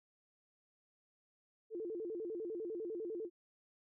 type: tone with vibrato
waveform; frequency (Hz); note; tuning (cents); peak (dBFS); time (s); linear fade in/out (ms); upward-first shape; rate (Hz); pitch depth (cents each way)
sine; 392; G4; 0; -39; 1.7-3.3; 50; square; 10; 210
effects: none